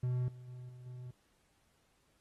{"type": "tone with level steps", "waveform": "triangle", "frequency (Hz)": 124.9, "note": "B2", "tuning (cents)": 20, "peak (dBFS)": [-29, -46, -43, -47, -42], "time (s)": [0.03, 1.11], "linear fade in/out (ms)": 5, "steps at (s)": [0.28, 0.48, 0.69, 0.86], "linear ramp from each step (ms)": 2, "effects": ["pink hiss -74 dBFS RMS until 2.2 s", "AAC 32 kbps"]}